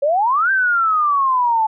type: exponential two-way sweep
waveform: sine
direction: up then down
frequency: 544 to 1588 to 862 Hz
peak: -13 dBFS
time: 0.02-1.67 s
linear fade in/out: 10 ms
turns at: 0.51 s
effects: none